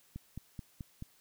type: click train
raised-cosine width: 5 ms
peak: -29 dBFS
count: 5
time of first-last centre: 0.16-1.024 s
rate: 4.63 Hz
effects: white hiss -66 dBFS RMS until 1.2 s